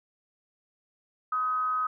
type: tone with frequency modulation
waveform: sine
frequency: 1262 Hz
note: D#6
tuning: 24 cents sharp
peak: -25 dBFS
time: 1.32-1.87 s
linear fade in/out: 5 ms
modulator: 246 Hz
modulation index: 0.27
effects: none